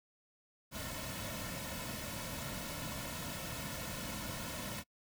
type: noise with comb filter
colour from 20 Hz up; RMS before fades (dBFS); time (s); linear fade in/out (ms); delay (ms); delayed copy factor
pink; -42; 0.71-4.84; 50; 2.5; -0.7
effects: noise-tail reverb RT60 0.1 s tail -25 dB re dry